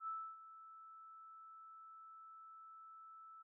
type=tone with ADSR envelope; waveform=sine; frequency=1315 Hz; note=E6; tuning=5 cents flat; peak=-40 dBFS; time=0-3.43 s; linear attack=73 ms; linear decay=290 ms; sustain=-15 dB; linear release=15 ms; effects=none